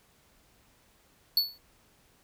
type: tone with exponential decay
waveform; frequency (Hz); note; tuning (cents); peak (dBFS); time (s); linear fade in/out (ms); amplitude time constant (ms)
square; 4435; C#8; 0; -19; 1.37-1.58; 2; 45
effects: pink hiss -64 dBFS RMS until 2.23 s